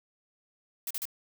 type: noise bursts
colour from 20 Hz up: blue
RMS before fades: -34 dBFS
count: 3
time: 0.87-1.054 s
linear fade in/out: 2 ms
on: 36 ms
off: 38 ms
effects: none